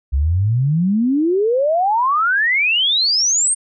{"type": "exponential sweep", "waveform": "sine", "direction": "up", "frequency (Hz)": [64.2, 8880], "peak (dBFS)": -13, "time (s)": [0.12, 3.55], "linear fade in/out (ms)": 20, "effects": []}